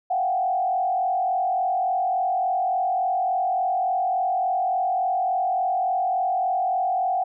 sine tone with frequency modulation, 740 Hz, F#5, in tune, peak -20 dBFS, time 0.1-7.24 s, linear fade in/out 10 ms, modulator 43.5 Hz, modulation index 0.98, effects none

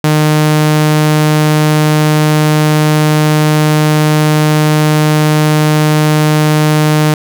sawtooth tone, 152.8 Hz, D#3, 31 cents flat, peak -3 dBFS, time 0.04-7.14 s, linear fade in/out 2 ms, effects none

